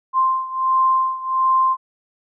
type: beating tone pair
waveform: sine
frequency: 1046.5 / 1047.9 Hz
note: C6 / C6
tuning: 0 / +2 cents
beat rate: 1.4 Hz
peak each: -17 / -20 dBFS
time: 0.13-1.77 s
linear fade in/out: 50 ms
effects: none